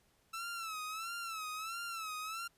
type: tone with vibrato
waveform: sawtooth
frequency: 1318.5 Hz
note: E6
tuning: in tune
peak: -36 dBFS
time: 0.33-2.48 s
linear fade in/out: 10 ms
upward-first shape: sine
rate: 1.5 Hz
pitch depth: 96 cents each way
effects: pink hiss -72 dBFS RMS until 2.57 s + resampled to 32000 Hz